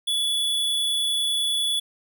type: tone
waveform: square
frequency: 3426 Hz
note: A7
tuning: 47 cents flat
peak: -22 dBFS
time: 0.07-1.8 s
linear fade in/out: 10 ms
effects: none